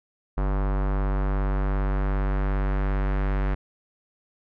square tone with low-pass filter sweep, 48.69 Hz, G1, 11 cents flat, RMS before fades -24 dBFS, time 0.37-3.55 s, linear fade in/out 10 ms, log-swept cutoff 1200 to 1800 Hz, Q 1.5, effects none

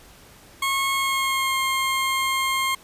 20% pulse tone with pitch glide, 1089 to 1066 Hz, C#6 to C6, -31 to +32 cents, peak -16 dBFS, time 0.62-2.75 s, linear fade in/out 5 ms, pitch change -37 cents, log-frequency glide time 0.93-1.57 s, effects pink hiss -49 dBFS RMS until 2.83 s + resampled to 32000 Hz

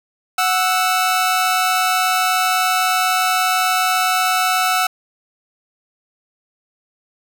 sawtooth tone pair together, 739.6 / 1316 Hz, F#5 / E6, -1 / -3 cents, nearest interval minor seventh, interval 998 cents, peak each -14 dBFS, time 0.38-4.87 s, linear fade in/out 5 ms, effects none

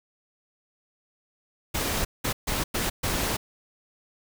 pink noise bursts at uneven times, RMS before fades -27 dBFS, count 5, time 1.74-2.05 / 2.24-2.33 / 2.47-2.64 / 2.74-2.9 / 3.03-3.37 s, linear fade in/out 10 ms, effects none

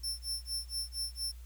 sawtooth tone with tremolo, 5370 Hz, E8, 31 cents sharp, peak -30 dBFS, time 0.03-1.32 s, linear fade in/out 10 ms, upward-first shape sine, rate 4.3 Hz, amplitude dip 100%, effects added 60 Hz sine -45 dBFS peak until 1.45 s + white hiss -63 dBFS RMS until 1.45 s

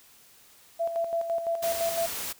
sine tone with tremolo, 671 Hz, E5, 31 cents sharp, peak -24 dBFS, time 0.79-2.07 s, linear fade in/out 20 ms, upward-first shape square, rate 5.9 Hz, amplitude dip 55%
white noise, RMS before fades -34 dBFS, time 1.62-2.33 s, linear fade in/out 10 ms
effects white hiss -56 dBFS RMS until 2.39 s

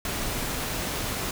pink noise, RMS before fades -30 dBFS, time 0.05-1.31 s, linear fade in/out 2 ms, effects none

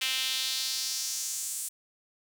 sawtooth tone with high-pass filter sweep, 261.6 Hz, C4, in tune, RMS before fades -32 dBFS, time 0.01-1.69 s, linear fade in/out 10 ms, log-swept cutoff 2800 to 8700 Hz, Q 2.3, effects none

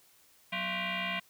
sine tone with frequency modulation, 185 Hz, F#3, in tune, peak -31 dBFS, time 0.52-1.2 s, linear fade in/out 10 ms, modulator 434 Hz, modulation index 6.8, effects white hiss -63 dBFS RMS until 1.29 s

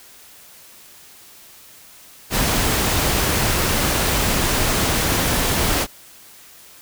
pink noise, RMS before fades -19 dBFS, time 2.3-5.87 s, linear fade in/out 50 ms, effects white hiss -45 dBFS RMS until 6.81 s

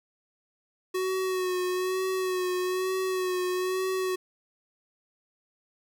square tone with vibrato, 370 Hz, F#4, in tune, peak -27 dBFS, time 0.94-4.16 s, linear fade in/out 10 ms, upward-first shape sine, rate 1.1 Hz, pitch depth 31 cents each way, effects 11-bit

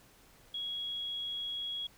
sine tone, 3322 Hz, G#7, in tune, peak -35 dBFS, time 0.54-1.87 s, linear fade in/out 5 ms, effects pink hiss -61 dBFS RMS until 1.97 s

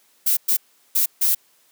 violet noise bursts at uneven times, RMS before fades -18 dBFS, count 4, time 0.26-0.37 / 0.48-0.57 / 0.95-1.06 / 1.21-1.35 s, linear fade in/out 10 ms, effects white hiss -59 dBFS RMS until 1.71 s + high-pass 200 Hz 12 dB/octave

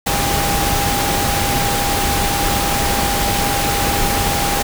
sine tone in noise, 805 Hz, G5, 46 cents sharp, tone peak -21 dBFS, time 0.06-4.63 s, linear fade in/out 10 ms, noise pink, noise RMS -18 dBFS, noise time 0.06-4.63 s, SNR -6 dB, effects none

